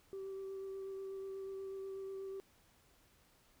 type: tone with vibrato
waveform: sine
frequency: 387.1 Hz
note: G4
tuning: 22 cents flat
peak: -40 dBFS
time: 0.13-2.4 s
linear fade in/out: 0 ms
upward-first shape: sine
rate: 8.2 Hz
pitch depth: 11 cents each way
effects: tanh soft clip ceiling -40 dBFS + pink hiss -69 dBFS RMS until 3.6 s